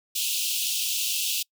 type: high-pass noise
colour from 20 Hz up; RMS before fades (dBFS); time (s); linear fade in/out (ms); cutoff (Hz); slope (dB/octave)
pink; -27; 0.15-1.43; 10; 2600; 96
effects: noise-tail reverb RT60 0.1 s tail -26 dB re dry